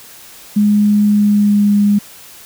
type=tone with pitch glide; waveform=sine; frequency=207.7 to 204.7 Hz; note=G#3 to G#3; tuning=0 to -25 cents; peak=-8 dBFS; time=0.56-1.99 s; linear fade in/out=10 ms; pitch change=-25 cents; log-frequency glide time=1.08-1.72 s; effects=white hiss -38 dBFS RMS until 2.45 s